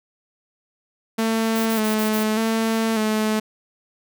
sawtooth tone with vibrato, 220 Hz, A3, in tune, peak -15 dBFS, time 1.18-3.4 s, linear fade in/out 10 ms, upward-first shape square, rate 0.84 Hz, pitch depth 32 cents each way
violet noise bursts, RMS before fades -31 dBFS, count 5, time 1.55-2.236 s, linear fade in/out 10 ms, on 110 ms, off 34 ms
effects none

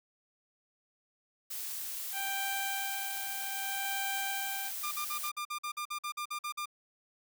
blue noise, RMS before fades -39 dBFS, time 1.5-5.3 s, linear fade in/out 10 ms
15% pulse tone with tremolo, 786 Hz, G5, 4 cents sharp, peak -27 dBFS, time 2.12-4.72 s, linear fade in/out 50 ms, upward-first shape sine, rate 0.64 Hz, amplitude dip 55%
sawtooth tone bursts, 1199 Hz, D6, 36 cents sharp, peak -31 dBFS, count 14, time 4.83-6.658 s, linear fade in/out 10 ms, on 86 ms, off 48 ms
effects none

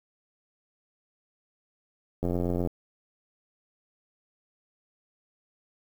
click train, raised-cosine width 2 ms, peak -16 dBFS, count 40, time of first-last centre 2.23-2.673 s, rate 88 Hz, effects 8-bit

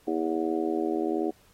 harmonic tone, 80.9 Hz, E2, 32 cents flat, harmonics 3 / 4 / 5 / 6 / 7 / 8 / 9, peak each -35 / -28 / -30 / -42 / -37 / -46 / -35 dBFS, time 0.07-1.31 s, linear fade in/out 10 ms, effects pink hiss -61 dBFS RMS until 1.53 s + AAC 48 kbps

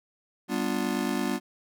square chord, G dominant seventh, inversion none, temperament just, 196 / 245 / 294 / 352.8 Hz, G3 / B3 / D4 / F4, 0 / -14 / +2 / +18 cents, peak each -33 / -31 / -33 / -34 dBFS, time 0.48-1.4 s, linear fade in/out 50 ms, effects none

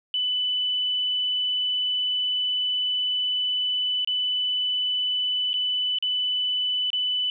sine tone with dropouts, 2992 Hz, F#7, 19 cents sharp, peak -22 dBFS, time 0.14-7.3 s, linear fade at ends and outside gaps 1 ms, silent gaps 4.047-4.074 / 5.532-5.54 / 5.986-6.025 / 6.903-6.931 s, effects none

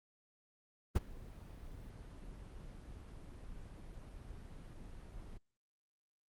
brown noise with ADSR envelope, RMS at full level -27 dBFS, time 0.95-5.38 s, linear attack 13 ms, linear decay 27 ms, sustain -23 dB, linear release 13 ms, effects Opus 24 kbps

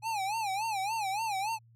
square tone with vibrato, 832 Hz, G#5, 3 cents sharp, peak -31 dBFS, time 0.02-1.59 s, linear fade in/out 50 ms, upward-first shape sine, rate 3.5 Hz, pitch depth 160 cents each way, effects added 115 Hz sine -57 dBFS peak until 1.75 s + low-pass 12000 Hz 12 dB/octave

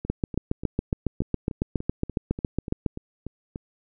two click trains, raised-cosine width 3 ms, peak -20 / -10 dBFS, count 13 / 21, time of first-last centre 0.05-3.559 / 0.1-2.862 s, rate 3.42 / 7.24 Hz, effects none

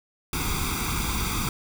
pink noise with comb filter, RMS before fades -27 dBFS, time 0.33-1.49 s, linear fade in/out 2 ms, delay 0.84 ms, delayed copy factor +0.95, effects none

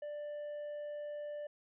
triangle tone, 590 Hz, D5, 8 cents sharp, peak -38 dBFS, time 0.02-1.47 s, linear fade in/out 5 ms, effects resampled to 8000 Hz

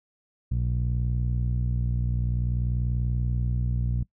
sawtooth tone with low-pass filter, 60.5 Hz, B1, 35 cents flat, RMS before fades -26 dBFS, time 0.51-4.03 s, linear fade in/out 5 ms, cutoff 140 Hz, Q 2.2, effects noise-tail reverb RT60 0.1 s tail -21 dB re dry

